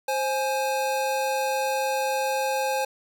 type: tone pair together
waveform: square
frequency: 527 / 836.6 Hz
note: C5 / G#5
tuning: +12 / +12 cents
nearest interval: minor sixth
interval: 800 cents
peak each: -27 dBFS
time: 0.08-2.85 s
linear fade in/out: 5 ms
effects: none